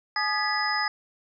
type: tone cluster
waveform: sine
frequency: 846 / 1227 / 1682 / 1970 / 5040 Hz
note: G#5 / D#6 / G#6 / B6 / D#8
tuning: +32 / -25 / +22 / -5 / +21 cents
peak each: -30 dBFS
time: 0.16-0.88 s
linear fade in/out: 2 ms
effects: none